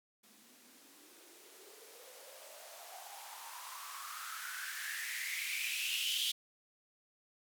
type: noise with band-pass filter sweep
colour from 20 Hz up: violet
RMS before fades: -43 dBFS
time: 0.23-6.32 s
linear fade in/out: 10 ms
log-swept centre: 210 to 3300 Hz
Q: 7.4
effects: none